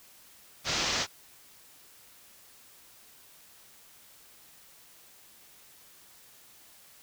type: low-pass noise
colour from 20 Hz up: white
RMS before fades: -30 dBFS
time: 0.64-1.07 s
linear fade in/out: 50 ms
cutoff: 6400 Hz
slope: 48 dB/octave
effects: white hiss -56 dBFS RMS until 7.02 s